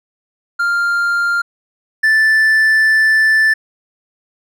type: tone pair in turn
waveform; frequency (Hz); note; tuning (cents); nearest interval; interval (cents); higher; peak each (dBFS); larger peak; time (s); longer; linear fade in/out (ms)
triangle; 1396.9 / 1760; F6 / A6; 0 / 0; major third; 400; second; -11 / -7; second; 0.59-1.42 / 2.03-3.54; second; 10
effects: none